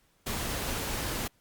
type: noise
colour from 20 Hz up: pink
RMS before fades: -33 dBFS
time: 0.26-1.28 s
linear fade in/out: 10 ms
effects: pink hiss -68 dBFS RMS until 1.4 s + Opus 48 kbps